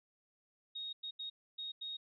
sine tone bursts at uneven times, 3742 Hz, A#7, 6 cents sharp, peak -40 dBFS, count 5, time 0.75-0.93 / 1.03-1.11 / 1.19-1.3 / 1.58-1.72 / 1.81-1.97 s, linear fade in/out 10 ms, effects none

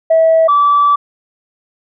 sine tone pair in turn, 649 / 1156.4 Hz, E5 / D6, -27 / -27 cents, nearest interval minor seventh, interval 1000 cents, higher second, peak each -5 / -6 dBFS, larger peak first, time 0.1-0.48 / 0.48-0.96 s, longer second, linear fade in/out 10 ms, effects tanh soft clip ceiling -3 dBFS

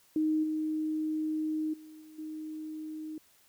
sine tone with level steps, 311.1 Hz, D#4, in tune, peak -25 / -29 / -47 / -49 / -37 dBFS, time 0.16-3.18 s, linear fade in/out 2 ms, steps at 0.43 / 1.73 / 2.01 / 2.18 s, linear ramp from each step 10 ms, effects white hiss -64 dBFS RMS until 3.48 s

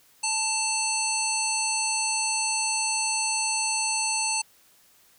harmonic tone with a mistuned harmonic, 880 Hz, A5, in tune, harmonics 1 / 3 / 5 / 7 / 9 / 10, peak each -31 / -31 / -31 / -31 / -31 / -31 dBFS, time 0.23-4.42 s, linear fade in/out 10 ms, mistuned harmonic 3, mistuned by +21 cents, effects white hiss -59 dBFS RMS until 5.18 s

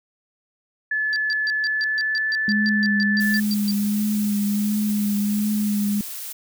sine tone with pitch glide, 1726 to 1747.1 Hz, A6 to A6, -34 to -13 cents, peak -20 dBFS, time 0.91-3.4 s, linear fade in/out 5 ms, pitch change +21 cents, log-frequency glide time 1.55-2.38 s
sine tone bursts, 4699 Hz, D8, in tune, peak -25 dBFS, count 16, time 1.13-3.71 s, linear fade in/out 0 ms, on 30 ms, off 140 ms
sine tone with vibrato, 207.7 Hz, G#3, in tune, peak -19 dBFS, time 2.48-6.01 s, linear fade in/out 2 ms, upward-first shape triangle, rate 1.4 Hz, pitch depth 31 cents each way
blue noise, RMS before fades -33 dBFS, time 3.2-6.33 s, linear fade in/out 10 ms
effects none

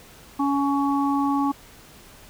harmonic tone, 280 Hz, C#4, 18 cents sharp, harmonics 1 / 3 / 4, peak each -21 / -26 / -27 dBFS, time 0.39-1.52 s, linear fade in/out 10 ms, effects pink hiss -48 dBFS RMS until 2.29 s

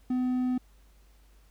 triangle tone, 252.4 Hz, B3, 38 cents sharp, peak -23 dBFS, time 0.1-0.58 s, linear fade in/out 5 ms, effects added 50 Hz sine -56 dBFS peak until 1.5 s + pink hiss -66 dBFS RMS until 1.5 s

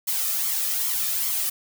blue noise with flanger, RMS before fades -25 dBFS, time 0.07-1.5 s, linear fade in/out 10 ms, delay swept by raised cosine 0.91 to 1.67 ms, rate 2.5 Hz, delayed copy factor +0.55, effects none

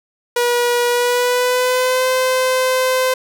sawtooth tone with pitch glide, 482.6 to 514.3 Hz, B4 to C5, -40 to -30 cents, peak -10 dBFS, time 0.36-3.14 s, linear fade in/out 5 ms, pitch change +110 cents, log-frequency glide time 0.88-2.07 s, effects none

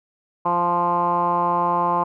10% pulse tone with low-pass filter, 174.2 Hz, F3, 4 cents flat, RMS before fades -20 dBFS, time 0.45-2.04 s, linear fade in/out 10 ms, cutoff 990 Hz, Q 8.6, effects none

